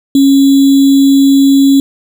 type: tone with sample-and-hold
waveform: sine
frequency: 275 Hz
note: C#4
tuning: 14 cents flat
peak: -3 dBFS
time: 0.15-1.8 s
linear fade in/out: 2 ms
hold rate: 3675 Hz
effects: none